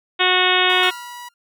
harmonic tone, 366.4 Hz, F#4, 17 cents flat, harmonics 1 / 2 / 3 / 4 / 5 / 6 / 7 / 8 / 9 / 10, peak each -23 / -23 / -23 / -23 / -23 / -23 / -23 / -23 / -23 / -23 dBFS, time 0.19-0.91 s, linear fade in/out 20 ms
sawtooth tone, 972 Hz, B5, 28 cents flat, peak -29 dBFS, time 0.69-1.29 s, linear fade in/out 10 ms
sawtooth tone with exponential decay, 1396.9 Hz, F6, in tune, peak -22 dBFS, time 0.83-1.34 s, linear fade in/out 2 ms, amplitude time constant 110 ms
effects none

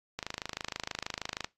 click train, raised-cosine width 0.2 ms, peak -17 dBFS, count 34, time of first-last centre 0.19-1.445 s, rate 26.3 Hz, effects noise-tail reverb RT60 0.2 s tail -20 dB re dry + AAC 48 kbps

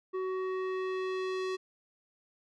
square tone with low-pass filter sweep, 374.6 Hz, F#4, 21 cents sharp, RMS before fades -34 dBFS, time 0.13-1.57 s, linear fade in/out 20 ms, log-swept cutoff 1200 to 5000 Hz, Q 0.95, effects none

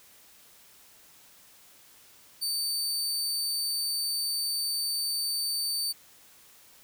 sawtooth tone, 4575 Hz, D8, 46 cents flat, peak -25 dBFS, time 2.41-5.93 s, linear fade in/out 20 ms, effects white hiss -56 dBFS RMS until 6.83 s

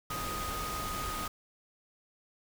sine tone in noise, 1244.5 Hz, D#6, in tune, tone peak -37 dBFS, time 0.1-1.28 s, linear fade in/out 5 ms, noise pink, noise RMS -38 dBFS, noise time 0.1-1.28 s, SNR -2 dB, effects none

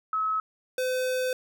sine / square tone pair in turn, 1288 / 510.1 Hz, E6 / C5, -41 / -44 cents, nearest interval octave + major third, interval 1603 cents, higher first, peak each -24 / -26 dBFS, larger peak first, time 0.13-0.4 / 0.78-1.33 s, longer second, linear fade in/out 2 ms, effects none

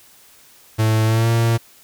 45% pulse tone with pitch glide, 110 to 115.47 Hz, A2 to A#2, 0 to -16 cents, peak -14 dBFS, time 0.78-1.58 s, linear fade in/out 20 ms, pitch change +84 cents, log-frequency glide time 1.05-1.29 s, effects white hiss -49 dBFS RMS until 1.83 s

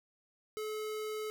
square tone, 430 Hz, A4, 40 cents flat, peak -37 dBFS, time 0.57-1.3 s, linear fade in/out 0 ms, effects none

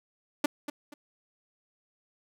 sawtooth tone with echo, 293.7 Hz, D4, in tune, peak -18 dBFS, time 0.44-0.46 s, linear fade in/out 5 ms, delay 240 ms, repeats 2, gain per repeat -11 dB, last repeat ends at 0.94 s, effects none

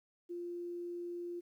sine tone, 348.4 Hz, F4, 4 cents flat, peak -39 dBFS, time 0.29-1.41 s, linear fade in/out 20 ms, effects 12-bit

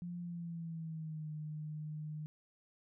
sine tone with pitch glide, 174.61 to 152.89 Hz, F3 to D#3, 0 to -30 cents, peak -40 dBFS, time 0.02-2.26 s, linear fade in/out 0 ms, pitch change -230 cents, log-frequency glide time 0.2-1.31 s, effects none

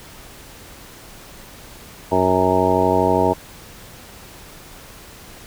harmonic tone, 92.5 Hz, F#2, in tune, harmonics 1 / 2 / 3 / 4 / 5 / 6 / 7 / 9 / 10, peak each -26 / -26 / -23 / -22 / -21 / -26 / -21 / -23 / -21 dBFS, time 2.11-3.34 s, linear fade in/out 20 ms, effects pink hiss -41 dBFS RMS until 5.46 s

